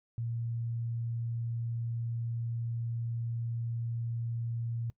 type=tone; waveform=sine; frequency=116.54 Hz; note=A#2; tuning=in tune; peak=-32 dBFS; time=0.18-4.9 s; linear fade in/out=0 ms; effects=noise-tail reverb RT60 0.1 s tail -21 dB re dry